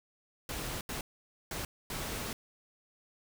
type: noise bursts at uneven times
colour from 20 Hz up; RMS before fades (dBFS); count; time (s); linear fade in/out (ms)
pink; -38; 4; 0.49-0.81 / 0.89-1.01 / 1.51-1.65 / 1.9-2.33; 2
effects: none